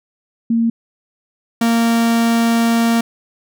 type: tone pair in turn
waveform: sine / 45% pulse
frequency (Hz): 229.9 / 231.1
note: A#3 / A#3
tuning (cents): -24 / -15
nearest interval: unison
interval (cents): 9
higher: second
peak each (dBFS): -12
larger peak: neither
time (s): 0.5-0.7 / 1.61-3.01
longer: second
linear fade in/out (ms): 5
effects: none